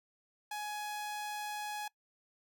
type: tone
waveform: sawtooth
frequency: 838 Hz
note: G#5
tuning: 15 cents sharp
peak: -34 dBFS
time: 0.51-1.88 s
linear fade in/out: 5 ms
effects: noise-tail reverb RT60 0.1 s tail -22 dB re dry